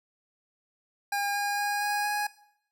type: tone with pitch steps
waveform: 25% pulse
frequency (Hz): 809 / 814.2 / 819.3 / 824.6 / 829.8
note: G#5 / G#5 / G#5 / G#5 / G#5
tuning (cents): -46 / -35 / -24 / -13 / -2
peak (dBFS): -23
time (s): 1.12-2.27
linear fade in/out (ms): 5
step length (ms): 230
effects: noise-tail reverb RT60 0.7 s tail -19 dB re dry